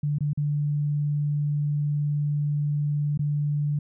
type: tone with dropouts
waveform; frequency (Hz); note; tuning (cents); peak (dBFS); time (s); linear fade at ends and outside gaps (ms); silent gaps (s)
sine; 146.83; D3; 0; -22; 0.03-3.79; 5; 0.185-0.206 / 0.333-0.374 / 3.176-3.192
effects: none